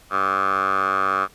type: tone with band-pass filter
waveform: 10% pulse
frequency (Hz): 96.4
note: G2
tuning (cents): -28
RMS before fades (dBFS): -21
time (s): 0.1-1.28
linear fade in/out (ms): 50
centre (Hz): 1200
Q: 7.7
effects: pink hiss -51 dBFS RMS until 1.34 s + resampled to 32000 Hz